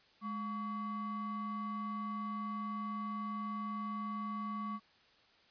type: ring-modulated tone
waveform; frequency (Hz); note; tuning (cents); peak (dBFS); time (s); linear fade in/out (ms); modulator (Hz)
triangle; 460; A#4; -23; -32; 0.21-4.8; 50; 670
effects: white hiss -66 dBFS RMS until 5.5 s + resampled to 11025 Hz